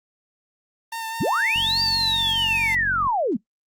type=tone with vibrato; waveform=sawtooth; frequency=903 Hz; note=A5; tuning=45 cents sharp; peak=-24 dBFS; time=0.92-2.75 s; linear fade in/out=5 ms; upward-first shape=sine; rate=4.9 Hz; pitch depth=22 cents each way
type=linear two-way sweep; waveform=sine; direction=up then down; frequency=73.5 to 4713 to 185.1 Hz; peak=-19 dBFS; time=1.2-3.37 s; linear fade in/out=10 ms; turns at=1.82 s
type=click train; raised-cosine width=5 ms; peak=-24 dBFS; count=71; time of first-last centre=1.56-3.069 s; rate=46.4 Hz
effects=noise-tail reverb RT60 0.1 s tail -19 dB re dry + Opus 32 kbps